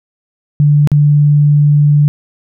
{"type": "tone with dropouts", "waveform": "sine", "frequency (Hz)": 146.83, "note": "D3", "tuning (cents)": 0, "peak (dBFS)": -5, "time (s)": [0.6, 2.08], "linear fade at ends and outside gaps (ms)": 0, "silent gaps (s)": [0.874, 0.917], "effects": []}